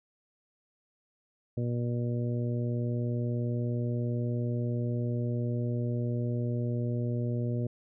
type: harmonic tone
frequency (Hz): 120.1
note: B2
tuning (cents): -48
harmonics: 1 / 2 / 3 / 4 / 5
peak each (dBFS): -29 / -35 / -39 / -41 / -43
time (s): 1.57-7.67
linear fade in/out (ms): 5
effects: none